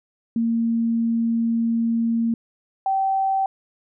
sine tone pair in turn, 230 / 773.6 Hz, A#3 / G5, -23 / -23 cents, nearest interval octave + major sixth, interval 2100 cents, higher second, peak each -18 dBFS, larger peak neither, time 0.36-2.34 / 2.86-3.46 s, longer first, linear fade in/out 2 ms, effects none

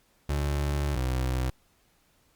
30% pulse tone pair in turn, 72 / 63.82 Hz, D2 / C2, -34 / -43 cents, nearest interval major second, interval 209 cents, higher first, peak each -23 dBFS, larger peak neither, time 0.29-0.96 / 0.96-1.5 s, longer first, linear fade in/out 5 ms, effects pink hiss -66 dBFS RMS until 2.35 s + Opus 48 kbps

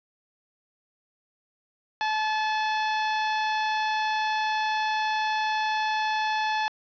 sawtooth tone, 864 Hz, A5, 32 cents flat, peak -20 dBFS, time 2.01-6.68 s, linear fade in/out 0 ms, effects resampled to 11025 Hz + 8-bit

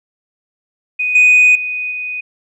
sine tone with level steps, 2489 Hz, D#7, in tune, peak -14 / -4 / -18 / -20 dBFS, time 0.99-2.21 s, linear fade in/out 10 ms, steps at 1.15 / 1.55 / 1.91 s, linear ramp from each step 5 ms, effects tanh soft clip ceiling -3 dBFS

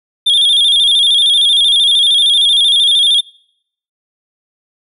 triangle tone with vibrato, 3432 Hz, A7, 44 cents flat, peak -6 dBFS, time 0.26-3.21 s, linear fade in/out 10 ms, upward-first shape square, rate 13 Hz, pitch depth 69 cents each way, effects noise-tail reverb RT60 0.7 s tail -25 dB re dry + resampled to 32000 Hz

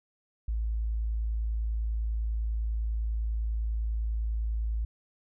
sine tone, 55 Hz, A1, in tune, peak -27 dBFS, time 0.48-4.85 s, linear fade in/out 5 ms, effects none

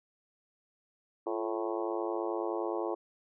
harmonic tone with a mistuned harmonic, 109.5 Hz, A2, 8 cents flat, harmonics 3 / 4 / 5 / 6 / 7 / 8 / 9 / 10, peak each -35 / -37 / -39 / -41 / -42 / -43 / -44 / -45 dBFS, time 1.26-2.95 s, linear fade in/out 10 ms, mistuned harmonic 3, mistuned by +81 cents, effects none

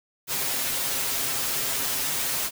white noise with comb filter, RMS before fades -27 dBFS, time 0.27-2.51 s, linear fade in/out 50 ms, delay 7.5 ms, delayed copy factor +0.75, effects none

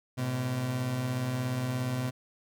30% pulse beating tone pair, 110 / 127 Hz, A2 / B2, 0 / +49 cents, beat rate 17 Hz, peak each -36 / -27 dBFS, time 0.17-2.11 s, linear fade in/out 20 ms, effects none

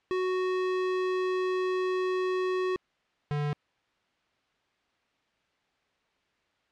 square tone pair in turn, 370 / 146.83 Hz, F#4 / D3, 0 / 0 cents, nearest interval octave + major third, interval 1600 cents, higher first, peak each -27 / -28 dBFS, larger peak first, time 0.11-2.76 / 3.31-3.53 s, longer first, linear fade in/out 0 ms, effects white hiss -71 dBFS RMS until 6.71 s + low-pass 3000 Hz 12 dB/octave

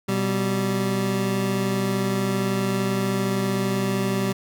25% pulse tone pair together, 123.47 / 193.97 Hz, B2 / G3, 0 / -18 cents, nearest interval minor sixth, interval 782 cents, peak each -23 / -19 dBFS, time 0.08-4.33 s, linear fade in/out 10 ms, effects none

